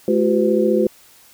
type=tone cluster; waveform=sine; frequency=213 / 349.4 / 383.9 / 506 Hz; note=G#3 / F4 / G4 / B4; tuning=+44 / +1 / -36 / +42 cents; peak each=-19 dBFS; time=0.08-0.87 s; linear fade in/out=2 ms; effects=white hiss -49 dBFS RMS until 1.33 s